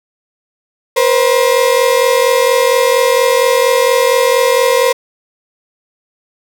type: tone pair together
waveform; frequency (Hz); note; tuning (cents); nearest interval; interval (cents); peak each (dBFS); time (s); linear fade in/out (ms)
35% pulse; 480.9 / 525.2; B4 / C5; -46 / +6; major second; 152; -10; 0.96-4.93; 10
effects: none